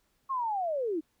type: linear sweep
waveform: sine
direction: down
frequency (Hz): 1100 to 293.7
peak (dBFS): -28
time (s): 0.29-1.01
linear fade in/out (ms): 20
effects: pink hiss -73 dBFS RMS until 1.2 s